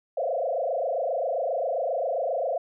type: tone with frequency modulation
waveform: sine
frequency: 602 Hz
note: D5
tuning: 43 cents sharp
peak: -24 dBFS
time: 0.17-2.58 s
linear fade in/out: 5 ms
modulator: 27.5 Hz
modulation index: 3.6
effects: none